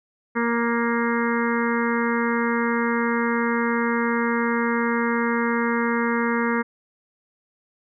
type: harmonic tone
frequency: 234.3 Hz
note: A#3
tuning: 9 cents sharp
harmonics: 1 / 2 / 4 / 5 / 6 / 7 / 8 / 9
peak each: -23 / -26 / -29 / -30 / -31 / -31 / -32 / -33 dBFS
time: 0.35-6.63 s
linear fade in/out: 20 ms
effects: none